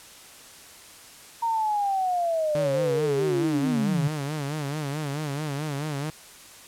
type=linear sweep; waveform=sine; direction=down; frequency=932.3 to 138.7 Hz; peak=-22 dBFS; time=1.42-4.08 s; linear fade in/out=10 ms
type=tone with vibrato; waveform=sawtooth; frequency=146.6 Hz; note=D3; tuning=3 cents flat; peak=-24 dBFS; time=2.55-6.1 s; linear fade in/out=0 ms; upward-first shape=sine; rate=4.6 Hz; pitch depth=110 cents each way
effects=white hiss -47 dBFS RMS until 6.67 s + low-pass 11000 Hz 12 dB/octave